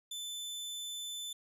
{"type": "tone", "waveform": "sawtooth", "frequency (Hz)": 3520, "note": "A7", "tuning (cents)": 0, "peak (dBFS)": -36, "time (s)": [0.11, 1.33], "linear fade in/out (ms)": 5, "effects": ["resampled to 32000 Hz"]}